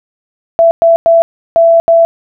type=tone bursts at uneven times; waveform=sine; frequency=667 Hz; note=E5; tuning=20 cents sharp; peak=-3 dBFS; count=5; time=0.59-0.71 / 0.82-0.96 / 1.06-1.22 / 1.56-1.8 / 1.88-2.05 s; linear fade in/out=0 ms; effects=none